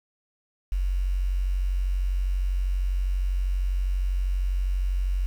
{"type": "tone with quantisation", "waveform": "sine", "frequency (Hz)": 46.25, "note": "F#1", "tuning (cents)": 0, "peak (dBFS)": -22, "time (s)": [0.72, 5.26], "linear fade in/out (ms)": 0, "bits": 8, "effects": []}